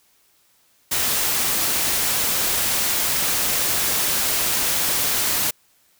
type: noise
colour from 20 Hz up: white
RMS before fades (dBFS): -21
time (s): 0.91-5.51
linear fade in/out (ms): 10
effects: white hiss -60 dBFS RMS until 5.99 s